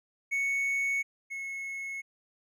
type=tone pair in turn; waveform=triangle; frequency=2217 / 2184 Hz; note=C#7 / C#7; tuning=0 / -26 cents; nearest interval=unison; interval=26 cents; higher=first; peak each=-25 / -33 dBFS; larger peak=first; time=0.31-1.03 / 1.3-2.02 s; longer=neither; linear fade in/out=20 ms; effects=none